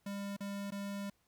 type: tone with dropouts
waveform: square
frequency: 200.2 Hz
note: G3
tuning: 37 cents sharp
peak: -39 dBFS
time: 0.06-1.1 s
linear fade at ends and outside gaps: 5 ms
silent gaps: 0.366-0.405 / 0.706-0.72 s
effects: pink hiss -75 dBFS RMS until 1.27 s